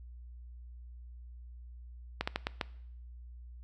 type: slowing click train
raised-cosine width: 0.3 ms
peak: -15 dBFS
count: 5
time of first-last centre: 2.21-2.612 s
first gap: 65 ms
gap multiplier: 1.3
effects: noise-tail reverb RT60 0.7 s tail -20 dB re dry + added 60 Hz sine -46 dBFS peak until 3.63 s